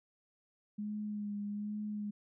sine tone with vibrato, 207.7 Hz, G#3, in tune, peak -36 dBFS, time 0.78-2.11 s, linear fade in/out 10 ms, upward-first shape sine, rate 1.2 Hz, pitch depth 26 cents each way, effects none

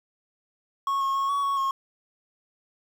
triangle tone with pitch steps, 1100 / 1086 / 1095 / 1124 / 1110 / 1083 Hz, C#6 / C#6 / C#6 / C#6 / C#6 / C#6, -14 / -36 / -22 / +24 / +2 / -41 cents, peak -21 dBFS, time 0.87-1.71 s, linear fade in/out 2 ms, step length 140 ms, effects 8-bit

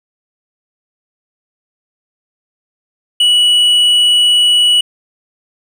triangle tone with hard clipping, 2939 Hz, F#7, 12 cents flat, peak -8 dBFS, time 3.2-4.81 s, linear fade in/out 5 ms, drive 7 dB, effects none

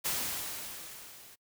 white noise with level ramp, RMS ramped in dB -31 to -54 dBFS, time 0.04-1.36 s, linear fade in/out 20 ms, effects noise-tail reverb RT60 0.1 s tail -26 dB re dry

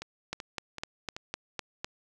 two click trains, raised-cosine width 0.2 ms, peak -16 / -21 dBFS, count 7 / 4, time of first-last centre 0.33-1.845 / 0.02-1.165 s, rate 3.96 / 2.62 Hz, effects none

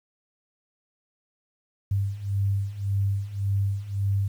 sine beating tone pair, 98 / 99.8 Hz, G2 / G2, 0 / +32 cents, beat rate 1.8 Hz, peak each -28 / -25 dBFS, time 1.91-4.28 s, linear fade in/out 5 ms, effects 9-bit

